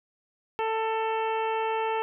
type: harmonic tone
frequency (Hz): 444.2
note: A4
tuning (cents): +16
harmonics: 1 / 2 / 3 / 4 / 5 / 6 / 7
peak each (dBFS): -29 / -28 / -37 / -41 / -42 / -39 / -46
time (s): 0.59-2.02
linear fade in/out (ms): 0
effects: none